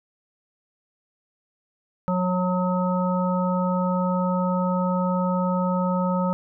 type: harmonic tone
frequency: 182.1 Hz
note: F#3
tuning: 27 cents flat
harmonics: 1 / 3 / 5 / 7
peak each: -22 / -27 / -29 / -30 dBFS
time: 2.08-6.33 s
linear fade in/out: 0 ms
effects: none